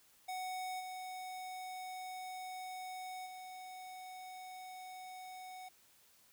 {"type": "tone with level steps", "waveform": "square", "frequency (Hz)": 743, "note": "F#5", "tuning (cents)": 7, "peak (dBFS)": [-40, -44, -48], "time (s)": [0.28, 5.69], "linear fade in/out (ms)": 10, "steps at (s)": [0.79, 3.25], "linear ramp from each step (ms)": 20, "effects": ["white hiss -67 dBFS RMS until 6.32 s"]}